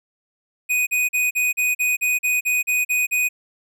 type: tone bursts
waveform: square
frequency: 2489 Hz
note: D#7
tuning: in tune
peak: -18 dBFS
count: 12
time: 0.69-3.29 s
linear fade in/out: 20 ms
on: 180 ms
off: 40 ms
effects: none